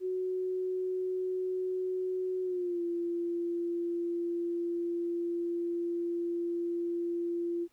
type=tone with pitch glide; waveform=sine; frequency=370 to 343.2 Hz; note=F#4 to F4; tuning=0 to -30 cents; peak=-30 dBFS; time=0-7.68 s; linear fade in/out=50 ms; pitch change=-130 cents; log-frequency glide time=2.43-2.82 s; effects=pink hiss -71 dBFS RMS until 7.72 s